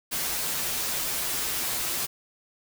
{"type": "noise with comb filter", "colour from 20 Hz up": "white", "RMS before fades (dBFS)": -29, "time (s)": [0.11, 2.07], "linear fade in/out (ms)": 20, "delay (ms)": 10, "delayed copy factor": -0.95, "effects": []}